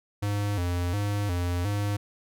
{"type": "tone with vibrato", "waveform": "square", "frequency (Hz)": 95, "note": "F#2", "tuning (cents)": 46, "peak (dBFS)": -26, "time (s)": [0.22, 1.97], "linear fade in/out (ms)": 10, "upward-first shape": "square", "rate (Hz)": 1.4, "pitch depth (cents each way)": 130, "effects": []}